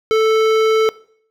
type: tone with hard clipping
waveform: sine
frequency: 440 Hz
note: A4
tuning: in tune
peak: -13 dBFS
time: 0.11-0.89 s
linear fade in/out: 0 ms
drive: 16 dB
effects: noise-tail reverb RT60 0.6 s tail -21 dB re dry